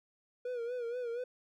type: tone with vibrato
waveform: triangle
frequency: 482 Hz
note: B4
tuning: 42 cents flat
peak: -33 dBFS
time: 0.45-1.24 s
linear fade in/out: 5 ms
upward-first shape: sine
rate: 4.2 Hz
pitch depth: 74 cents each way
effects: none